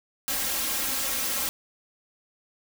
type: noise with comb filter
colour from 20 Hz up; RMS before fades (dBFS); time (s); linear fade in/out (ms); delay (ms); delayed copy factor
white; -28; 0.28-1.49; 0; 3.7; +0.85
effects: none